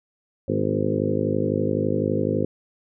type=harmonic tone with a mistuned harmonic; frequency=51.91 Hz; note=G#1; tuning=in tune; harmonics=2 / 3 / 4 / 5 / 6 / 7 / 8 / 9 / 10; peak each=-29 / -29 / -29 / -29 / -29 / -29 / -29 / -29 / -29 dBFS; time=0.48-2.45 s; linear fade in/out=5 ms; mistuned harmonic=5; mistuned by=-38 cents; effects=none